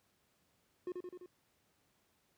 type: tone with echo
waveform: triangle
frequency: 360 Hz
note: F#4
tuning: 47 cents flat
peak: -35 dBFS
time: 0.87-0.92 s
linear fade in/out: 2 ms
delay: 85 ms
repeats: 4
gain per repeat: -3 dB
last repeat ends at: 1.26 s
effects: pink hiss -75 dBFS RMS until 2.37 s + high-pass 80 Hz 12 dB/octave